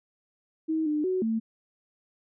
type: tone with pitch steps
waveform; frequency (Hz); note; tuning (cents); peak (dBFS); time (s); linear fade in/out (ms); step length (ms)
sine; 317.8 / 300.9 / 371.6 / 223.8; D#4 / D4 / F#4 / A3; +37 / +42 / +7 / +30; -24; 0.68-1.4; 20; 180
effects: none